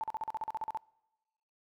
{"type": "tone bursts", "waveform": "sine", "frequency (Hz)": 880, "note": "A5", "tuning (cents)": 0, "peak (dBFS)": -32, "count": 12, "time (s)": [0.01, 0.773], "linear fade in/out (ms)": 0, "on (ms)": 26, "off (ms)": 41, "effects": ["noise-tail reverb RT60 1.0 s tail -25 dB re dry"]}